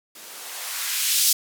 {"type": "noise with band-pass filter sweep", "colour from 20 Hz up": "violet", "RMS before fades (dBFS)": -25, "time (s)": [0.15, 1.33], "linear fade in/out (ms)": 5, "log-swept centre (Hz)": [220, 5100], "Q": 0.95, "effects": []}